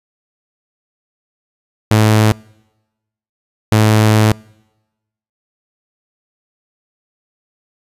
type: tone bursts at uneven times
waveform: sawtooth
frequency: 108.3 Hz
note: A2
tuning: 27 cents flat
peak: -4 dBFS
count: 2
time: 1.91-2.32 / 3.72-4.32 s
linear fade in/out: 0 ms
effects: noise-tail reverb RT60 1.0 s tail -26 dB re dry + resampled to 32000 Hz